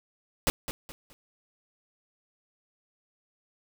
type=noise with echo; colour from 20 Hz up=pink; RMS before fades=-24 dBFS; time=0.47-0.5 s; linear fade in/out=0 ms; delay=210 ms; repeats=3; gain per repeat=-10 dB; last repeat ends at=1.13 s; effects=none